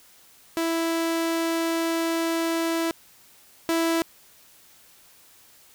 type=tone pair in turn; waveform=sawtooth; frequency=330.3 / 330.3 Hz; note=E4 / E4; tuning=+4 / +4 cents; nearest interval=unison; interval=0 cents; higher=neither; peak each=-19 / -17 dBFS; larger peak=second; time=0.57-2.91 / 3.69-4.02 s; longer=first; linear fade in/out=0 ms; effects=white hiss -54 dBFS RMS until 5.74 s